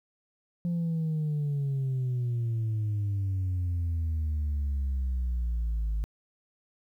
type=exponential sweep; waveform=sine; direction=down; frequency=174.61 to 51.91 Hz; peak=-24 dBFS; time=0.65-6.04 s; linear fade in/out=0 ms; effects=tanh soft clip ceiling -25 dBFS + 11-bit